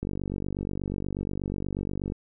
click train, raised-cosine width 3 ms, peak -18 dBFS, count 102, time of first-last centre 0.03-2.121 s, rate 48.3 Hz, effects none

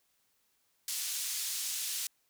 pink band-pass noise, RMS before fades -36 dBFS, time 0.88-2.07 s, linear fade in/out 2 ms, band 4700 to 14000 Hz, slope 12 dB/octave, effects white hiss -74 dBFS RMS until 2.29 s

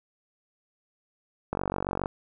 click train, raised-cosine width 1 ms, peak -14 dBFS, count 26, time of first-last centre 1.53-2.059 s, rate 47.3 Hz, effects none

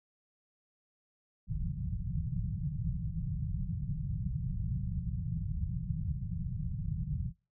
white low-pass noise, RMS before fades -35 dBFS, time 1.47-7.33 s, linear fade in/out 50 ms, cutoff 180 Hz, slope 96 dB/octave, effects noise-tail reverb RT60 0.3 s tail -23 dB re dry

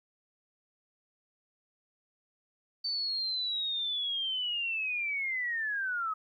sine linear sweep, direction down, 4569 to 1256 Hz, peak -30 dBFS, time 2.84-6.14 s, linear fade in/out 10 ms, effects 12-bit

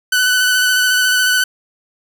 sawtooth tone with vibrato, 1499 Hz, F#6, 22 cents sharp, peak -8 dBFS, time 0.12-1.44 s, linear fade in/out 5 ms, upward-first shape square, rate 14 Hz, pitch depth 16 cents each way, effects 8-bit

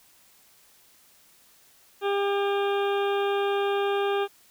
harmonic tone with a mistuned harmonic, 400.6 Hz, G4, 38 cents sharp, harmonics 1 / 2 / 3 / 4 / 6 / 7 / 8 / 9, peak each -24 / -30 / -34 / -36 / -40 / -41 / -42 / -43 dBFS, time 2.01-4.28 s, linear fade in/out 50 ms, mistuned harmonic 8, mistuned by +16 cents, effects white hiss -58 dBFS RMS until 4.5 s

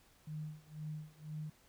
sine tone with tremolo, 153.5 Hz, D#3, 23 cents flat, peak -39 dBFS, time 0.27-1.5 s, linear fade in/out 5 ms, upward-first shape sine, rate 2 Hz, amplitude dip 95%, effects pink hiss -67 dBFS RMS until 1.68 s

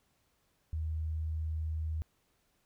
sine tone, 79 Hz, D#2, 27 cents sharp, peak -32 dBFS, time 0.73-2.02 s, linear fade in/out 0 ms, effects pink hiss -74 dBFS RMS until 2.65 s

